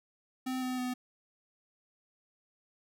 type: tone with pitch steps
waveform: square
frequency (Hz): 257.7 / 254.3 / 250.9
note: C4 / C4 / B3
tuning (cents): -26 / -49 / +28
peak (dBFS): -33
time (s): 0.46-0.94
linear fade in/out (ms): 10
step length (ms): 160
effects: none